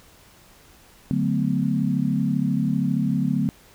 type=chord; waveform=sine; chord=B minor seventh; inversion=first; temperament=equal with one note detuned; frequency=146.83 / 185 / 220 / 252.7 Hz; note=D3 / F#3 / A3 / B3; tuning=0 / 0 / 0 / +40 cents; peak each=-25 dBFS; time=1.11-3.49 s; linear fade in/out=0 ms; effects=pink hiss -52 dBFS RMS until 3.74 s